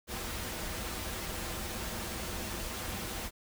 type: noise with comb filter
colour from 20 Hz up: pink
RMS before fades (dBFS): -38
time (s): 0.07-3.31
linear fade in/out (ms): 50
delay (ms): 7.1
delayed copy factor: -0.5
effects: none